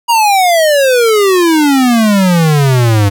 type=exponential sweep; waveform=square; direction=down; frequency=958 to 98 Hz; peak=-7 dBFS; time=0.08-3.1 s; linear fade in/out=20 ms; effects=none